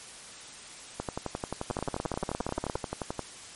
two click trains, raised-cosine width 1 ms, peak -17 / -16 dBFS, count 26 / 19, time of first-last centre 1-3.193 / 1.71-2.757 s, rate 11.4 / 17.2 Hz, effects white hiss -46 dBFS RMS until 3.55 s + MP3 48 kbps

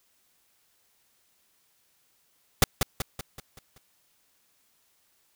pink noise with echo, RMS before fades -17 dBFS, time 2.62-2.64 s, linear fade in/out 2 ms, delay 190 ms, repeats 6, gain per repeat -6 dB, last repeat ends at 3.78 s, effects white hiss -68 dBFS RMS until 5.35 s

